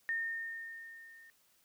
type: tone with level ramp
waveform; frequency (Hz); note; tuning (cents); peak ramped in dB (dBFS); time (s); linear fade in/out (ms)
sine; 1827; A#6; -35; -31 to -55; 0.09-1.3; 0
effects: white hiss -70 dBFS RMS until 1.64 s